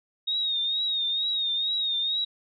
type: tone with vibrato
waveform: sine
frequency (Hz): 3729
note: A#7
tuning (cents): 0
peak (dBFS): -24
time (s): 0.27-2.25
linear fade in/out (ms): 10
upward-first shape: triangle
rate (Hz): 2.2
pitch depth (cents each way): 77
effects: none